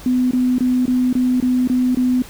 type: tone bursts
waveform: sine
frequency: 251.7 Hz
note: B3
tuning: 33 cents sharp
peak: -13 dBFS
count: 8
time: 0.06-2.221 s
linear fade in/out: 2 ms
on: 250 ms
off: 23 ms
effects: added 50 Hz sine -47 dBFS peak until 2.29 s + pink hiss -39 dBFS RMS until 2.29 s